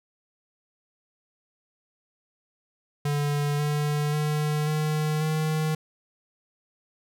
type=tone with pitch steps; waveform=square; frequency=145.5 / 148.04 / 150.63 / 153.26 / 155.94 Hz; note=D3 / D3 / D3 / D#3 / D#3; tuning=-16 / +14 / +44 / -26 / +4 cents; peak=-24 dBFS; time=3.05-5.75 s; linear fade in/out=5 ms; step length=540 ms; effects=none